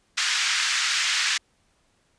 pink band-pass noise, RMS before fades -24 dBFS, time 0.17-1.38 s, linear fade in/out 10 ms, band 1500 to 6900 Hz, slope 24 dB/octave, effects pink hiss -66 dBFS RMS until 2.18 s + resampled to 22050 Hz

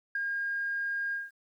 sine tone with ADSR envelope, 1618 Hz, G#6, 46 cents flat, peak -26 dBFS, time 0.15-1.31 s, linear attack 4 ms, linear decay 12 ms, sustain -3 dB, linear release 180 ms, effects tanh soft clip ceiling -22 dBFS + 11-bit

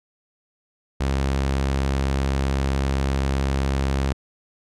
sawtooth tone, 67.8 Hz, C#2, 38 cents flat, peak -16 dBFS, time 1-4.13 s, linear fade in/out 10 ms, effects low-pass 8000 Hz 12 dB/octave

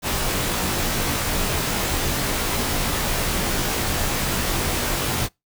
pink noise with comb filter, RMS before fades -23 dBFS, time 0.02-5.29 s, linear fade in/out 50 ms, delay 19 ms, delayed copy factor -1, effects noise-tail reverb RT60 0.2 s tail -25 dB re dry

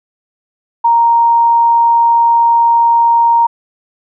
sine tone, 932.3 Hz, A#5, in tune, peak -6 dBFS, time 0.84-3.47 s, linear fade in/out 10 ms, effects none

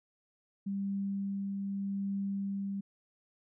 sine tone with tremolo, 197.6 Hz, G3, 14 cents sharp, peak -31 dBFS, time 0.66-2.81 s, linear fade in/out 10 ms, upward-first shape triangle, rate 0.83 Hz, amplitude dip 25%, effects none

